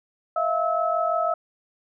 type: tone cluster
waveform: sine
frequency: 647 / 693 / 1297 Hz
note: E5 / F5 / E6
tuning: -32 / -14 / -28 cents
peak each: -25 dBFS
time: 0.36-1.34 s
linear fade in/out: 5 ms
effects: none